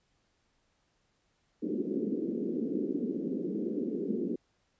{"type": "band-pass noise", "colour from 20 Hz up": "pink", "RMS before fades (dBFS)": -33, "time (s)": [1.62, 4.36], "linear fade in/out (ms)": 10, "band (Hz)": [200, 430], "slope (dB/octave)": 48, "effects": ["pink hiss -74 dBFS RMS until 4.79 s", "resampled to 16000 Hz"]}